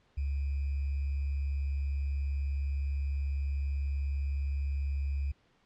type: tone with sample-and-hold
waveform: sine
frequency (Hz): 69.7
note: C#2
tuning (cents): +10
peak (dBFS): -29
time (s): 0.17-5.32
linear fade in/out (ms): 10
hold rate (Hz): 2450
effects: pink hiss -68 dBFS RMS until 5.65 s + low-pass 4000 Hz 12 dB/octave